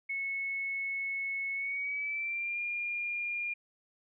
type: tone with pitch glide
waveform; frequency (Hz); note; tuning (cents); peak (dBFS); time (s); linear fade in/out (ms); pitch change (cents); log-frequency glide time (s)
sine; 2198 to 2411; C#7 to D7; -15 to +45; -32; 0.09-3.54; 10; +160; 1.54-2.59
effects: none